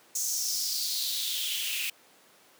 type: noise with high-pass filter sweep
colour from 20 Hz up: white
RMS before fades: -31 dBFS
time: 0.15-1.9 s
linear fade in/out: 5 ms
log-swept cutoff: 6600 to 2500 Hz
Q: 5
effects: pink hiss -58 dBFS RMS until 2.59 s + high-pass 300 Hz 12 dB/octave